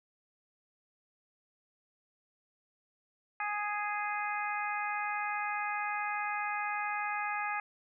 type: harmonic tone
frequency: 415.3 Hz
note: G#4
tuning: in tune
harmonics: 2 / 3 / 4 / 5 / 6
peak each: -36 / -38 / -39 / -40 / -41 dBFS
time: 3.4-7.6 s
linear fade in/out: 2 ms
effects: none